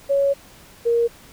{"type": "tone pair in turn", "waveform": "sine", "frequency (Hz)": [557, 468.4], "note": ["C#5", "A#4"], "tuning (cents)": [8, 8], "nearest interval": "minor third", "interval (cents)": 300, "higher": "first", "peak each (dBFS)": -15, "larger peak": "neither", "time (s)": [[0.09, 0.34], [0.85, 1.08]], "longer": "first", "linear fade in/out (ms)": 20, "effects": ["pink hiss -47 dBFS RMS until 1.32 s"]}